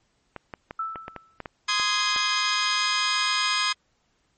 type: clicks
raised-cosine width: 0.5 ms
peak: -19 dBFS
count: 10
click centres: 0.363 / 0.538 / 0.709 / 0.958 / 1.081 / 1.163 / 1.403 / 1.458 / 1.798 / 2.162 s
type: tone with exponential decay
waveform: sine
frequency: 1320 Hz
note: E6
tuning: 2 cents sharp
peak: -24 dBFS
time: 0.79-1.39 s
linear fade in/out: 5 ms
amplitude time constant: 130 ms
type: chord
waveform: 15% pulse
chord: Ab major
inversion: first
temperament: just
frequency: 1038.3 / 1245.9 / 1661.2 Hz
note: C6 / Eb6 / Ab6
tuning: -14 / +2 / 0 cents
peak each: -20 dBFS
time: 1.68-3.73 s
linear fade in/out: 10 ms
effects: pink hiss -69 dBFS RMS until 4.37 s + MP3 32 kbps